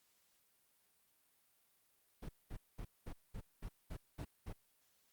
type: noise bursts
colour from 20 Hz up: brown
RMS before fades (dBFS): -45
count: 9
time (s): 2.22-4.53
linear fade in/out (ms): 10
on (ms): 70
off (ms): 210
effects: white hiss -75 dBFS RMS until 5.12 s + Opus 48 kbps